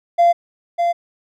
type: tone with echo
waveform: triangle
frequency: 689 Hz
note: F5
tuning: 24 cents flat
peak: -6 dBFS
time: 0.18-0.33 s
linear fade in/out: 20 ms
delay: 600 ms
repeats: 1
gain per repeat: -6 dB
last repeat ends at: 0.93 s
effects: tanh soft clip ceiling -5 dBFS